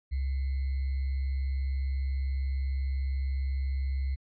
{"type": "tone with sample-and-hold", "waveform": "sine", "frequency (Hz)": 67.1, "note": "C2", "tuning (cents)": 44, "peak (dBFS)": -27, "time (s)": [0.11, 4.16], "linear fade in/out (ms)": 20, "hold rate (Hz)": 2100, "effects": ["resampled to 11025 Hz"]}